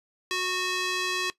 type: tone with band-pass filter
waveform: square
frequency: 367.6 Hz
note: F#4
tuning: 11 cents flat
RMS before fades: -29 dBFS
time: 0.31-1.3 s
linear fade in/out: 0 ms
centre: 3500 Hz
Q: 0.87
effects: noise-tail reverb RT60 0.1 s tail -17 dB re dry + resampled to 32000 Hz